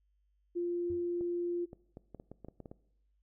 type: tone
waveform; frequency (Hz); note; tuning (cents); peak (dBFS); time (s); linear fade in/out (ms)
sine; 348.3; F4; -5; -31; 0.55-1.66; 20
type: tone with exponential decay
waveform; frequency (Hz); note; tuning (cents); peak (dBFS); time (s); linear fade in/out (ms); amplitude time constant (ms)
triangle; 89; F2; +33; -38; 0.9-1.13; 0; 48
type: clicks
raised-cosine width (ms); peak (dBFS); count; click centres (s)
2; -33; 11; 1.21 / 1.731 / 1.971 / 2.147 / 2.199 / 2.316 / 2.447 / 2.485 / 2.603 / 2.658 / 2.715
effects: noise-tail reverb RT60 0.8 s tail -20 dB re dry + added 50 Hz sine -70 dBFS peak until 3.22 s